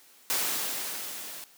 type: noise with level ramp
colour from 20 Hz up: white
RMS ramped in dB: -27 to -42 dBFS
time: 0.3-1.44 s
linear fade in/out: 0 ms
effects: white hiss -57 dBFS RMS until 1.57 s + high-pass 200 Hz 12 dB/octave